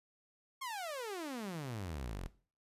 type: exponential sweep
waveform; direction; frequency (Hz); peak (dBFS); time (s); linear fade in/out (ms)
sawtooth; down; 1108.7 to 38.89; -36; 0.61-2.28; 10
effects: noise-tail reverb RT60 0.4 s tail -17 dB re dry + resampled to 32000 Hz